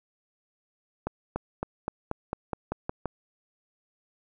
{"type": "accelerating click train", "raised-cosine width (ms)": 1, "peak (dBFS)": -15, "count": 10, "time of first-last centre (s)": [1.07, 3.057], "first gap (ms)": 290, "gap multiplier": 0.93, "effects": []}